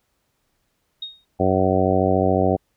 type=tone with exponential decay; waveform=sine; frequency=3729 Hz; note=A#7; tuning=in tune; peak=-25 dBFS; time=1.02-1.25 s; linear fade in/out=5 ms; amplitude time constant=49 ms
type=harmonic tone; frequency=93.9 Hz; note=F#2; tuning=26 cents sharp; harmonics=1 / 2 / 3 / 4 / 5 / 6 / 7 / 8; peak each=-24 / -24 / -24 / -24 / -24 / -24 / -24 / -24 dBFS; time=1.39-2.57 s; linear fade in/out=20 ms
effects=pink hiss -70 dBFS RMS until 2.76 s